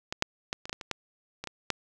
clicks, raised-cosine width 0.2 ms, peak -15 / -6 / -13 / -22 / -19 / -15 / -22 / -12 / -19 / -19 / -9 dBFS, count 11, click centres 0.125 / 0.224 / 0.529 / 0.655 / 0.695 / 0.729 / 0.812 / 0.913 / 1.44 / 1.473 / 1.703 s, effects none

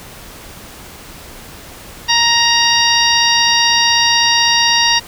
harmonic tone, 936 Hz, A#5, 7 cents sharp, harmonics 1 / 2 / 3 / 4 / 5 / 6, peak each -17 / -17 / -17 / -17 / -17 / -17 dBFS, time 2.08-5 s, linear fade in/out 20 ms, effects pink hiss -35 dBFS RMS until 5.07 s

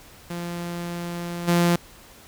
sawtooth tone with level steps, 172.8 Hz, F3, 18 cents flat, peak -25 / -13 dBFS, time 0.3-1.76 s, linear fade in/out 5 ms, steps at 1.47 s, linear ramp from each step 20 ms, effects pink hiss -48 dBFS RMS until 2.27 s

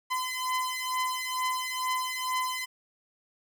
sawtooth beating tone pair, 1019 / 1021.2 Hz, C6 / C6, -46 / -42 cents, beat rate 2.2 Hz, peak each -28 dBFS, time 0.1-2.66 s, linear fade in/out 20 ms, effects none

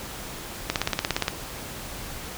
click train, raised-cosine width 0.2 ms, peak -5 dBFS, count 11, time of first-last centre 0.7-1.281 s, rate 17.2 Hz, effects pink hiss -37 dBFS RMS until 2.37 s

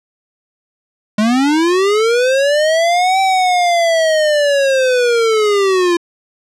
square linear two-way sweep, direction up then down, 205.4 to 774 to 340.2 Hz, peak -11 dBFS, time 1.18-5.97 s, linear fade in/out 5 ms, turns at 3.2 s, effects low-pass 7000 Hz 12 dB/octave

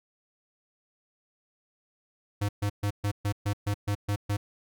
square tone bursts, 102.2 Hz, G#2, 27 cents flat, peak -26 dBFS, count 10, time 2.41-4.37 s, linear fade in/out 10 ms, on 79 ms, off 130 ms, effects none

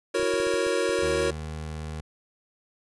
square chord, F# dominant seventh, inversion third, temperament equal, 329.6 / 370 / 466.2 / 554.4 Hz, E4 / F#4 / A#4 / C#5, 0 / 0 / 0 / 0 cents, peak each -33 / -29 / -28 / -29 dBFS, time 0.14-1.31 s, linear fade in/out 10 ms
clicks, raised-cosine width 5 ms, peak -33 dBFS, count 9, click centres 0.197 / 0.229 / 0.339 / 0.401 / 0.469 / 0.54 / 0.667 / 0.893 / 0.99 s
25% pulse tone, 77.78 Hz, D#2, in tune, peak -29 dBFS, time 1.02-2.01 s, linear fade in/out 5 ms
effects resampled to 24000 Hz

